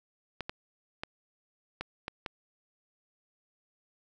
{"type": "clicks", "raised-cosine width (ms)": 0.3, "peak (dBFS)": -19, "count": 6, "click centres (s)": [0.407, 0.495, 1.035, 1.81, 2.081, 2.262], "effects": []}